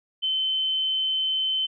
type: tone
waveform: sine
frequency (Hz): 3069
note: G7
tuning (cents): -37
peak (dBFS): -22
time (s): 0.22-1.67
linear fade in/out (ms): 20
effects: none